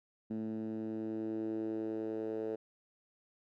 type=tone with band-pass filter sweep; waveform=10% pulse; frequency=110 Hz; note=A2; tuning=in tune; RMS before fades=-38 dBFS; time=0.3-2.56 s; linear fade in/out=10 ms; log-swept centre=240 to 430 Hz; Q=3.6; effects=none